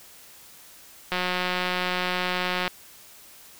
click train, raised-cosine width 0.3 ms, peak -10 dBFS, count 283, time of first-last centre 1.12-2.678 s, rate 181 Hz, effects white hiss -49 dBFS RMS until 3.59 s

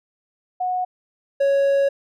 sine / triangle tone pair in turn, 732 / 554.8 Hz, F#5 / C#5, -19 / +1 cents, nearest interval perfect fourth, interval 480 cents, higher first, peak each -20 / -13 dBFS, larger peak second, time 0.6-0.85 / 1.4-1.89 s, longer second, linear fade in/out 10 ms, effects none

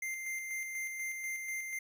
square tone with tremolo, 2093 Hz, C7, in tune, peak -36 dBFS, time 0.02-1.79 s, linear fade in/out 5 ms, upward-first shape square, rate 4.1 Hz, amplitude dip 35%, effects none

